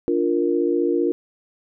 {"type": "chord", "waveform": "sine", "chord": "Bb major", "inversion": "first", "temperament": "equal", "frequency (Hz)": [293.7, 349.2, 466.2], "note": ["D4", "F4", "Bb4"], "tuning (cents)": [0, 0, 0], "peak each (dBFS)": [-23, -20, -23], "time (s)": [0.08, 1.12], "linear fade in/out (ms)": 0, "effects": []}